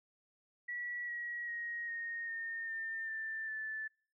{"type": "tone with pitch steps", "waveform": "sine", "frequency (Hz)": [1938, 1910.2, 1882.8, 1855.8, 1829.2, 1803, 1777.2, 1751.7], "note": ["B6", "A#6", "A#6", "A#6", "A#6", "A6", "A6", "A6"], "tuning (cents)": [-33, 42, 17, -8, -33, 42, 17, -8], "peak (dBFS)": -38, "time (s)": [0.68, 3.88], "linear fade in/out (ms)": 10, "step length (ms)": 400, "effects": ["noise-tail reverb RT60 0.5 s tail -26 dB re dry"]}